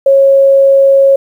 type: tone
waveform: sine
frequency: 547 Hz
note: C#5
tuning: 23 cents flat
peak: -3 dBFS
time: 0.06-1.16 s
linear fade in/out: 5 ms
effects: 7-bit